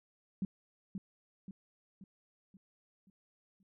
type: tone with echo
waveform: sine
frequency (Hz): 191.9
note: G3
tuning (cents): -37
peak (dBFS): -31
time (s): 0.42-0.45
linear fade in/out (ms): 2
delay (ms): 530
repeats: 6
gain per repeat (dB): -6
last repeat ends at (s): 3.63
effects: none